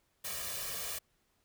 white noise with comb filter, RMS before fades -39 dBFS, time 0.24-0.99 s, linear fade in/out 10 ms, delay 1.7 ms, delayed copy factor +0.75, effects pink hiss -75 dBFS RMS until 1.44 s

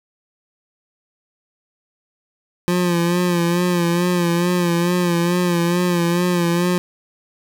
25% pulse tone with vibrato, 174.61 Hz, F3, in tune, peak -12 dBFS, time 2.68-6.78 s, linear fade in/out 0 ms, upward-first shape sine, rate 2.3 Hz, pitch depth 47 cents each way, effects none

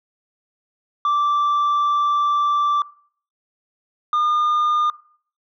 sine tone pair in turn, 1170 / 1212.6 Hz, D6 / D#6, -7 / -45 cents, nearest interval minor second, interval 62 cents, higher second, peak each -13 dBFS, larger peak neither, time 1.05-2.82 / 4.13-4.9 s, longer first, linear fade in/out 2 ms, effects noise-tail reverb RT60 0.5 s tail -20 dB re dry + tanh soft clip ceiling -15 dBFS

